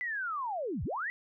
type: linear two-way sweep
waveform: sine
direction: down then up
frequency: 2019 to 56.2 to 2019 Hz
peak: -32 dBFS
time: 0.01-1.1 s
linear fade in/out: 0 ms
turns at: 0.84 s
effects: none